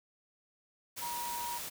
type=tone in noise; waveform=sine; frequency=954 Hz; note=A#5; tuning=40 cents sharp; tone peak=-37 dBFS; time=1.01-1.59 s; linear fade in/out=20 ms; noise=white; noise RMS=-41 dBFS; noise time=0.96-1.7 s; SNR=+1 dB; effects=none